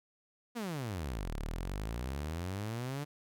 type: exponential two-way sweep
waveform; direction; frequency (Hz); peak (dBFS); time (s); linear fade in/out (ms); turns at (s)
sawtooth; down then up; 249.7 to 35 to 149.7; -32; 0.55-3.05; 20; 1.35
effects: none